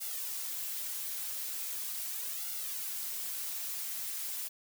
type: noise with flanger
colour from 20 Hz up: blue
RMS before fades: -38 dBFS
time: 0-4.49 s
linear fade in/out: 20 ms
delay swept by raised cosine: 1.4 to 7.2 ms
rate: 0.4 Hz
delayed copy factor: +0.75
effects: none